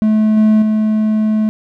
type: tone with level steps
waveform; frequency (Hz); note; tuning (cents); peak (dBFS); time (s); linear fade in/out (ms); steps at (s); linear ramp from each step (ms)
triangle; 215.9; A3; -33; -7 / -5 / -9; 0.02-1.49; 0; 0.37 / 0.62; 2
effects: none